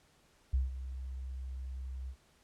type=tone with ADSR envelope; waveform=sine; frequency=65 Hz; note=C2; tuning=11 cents flat; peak=-25 dBFS; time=0.53-2.16 s; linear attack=10 ms; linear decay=160 ms; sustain=-13 dB; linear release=70 ms; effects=pink hiss -67 dBFS RMS until 2.43 s + low-pass 10000 Hz 12 dB/octave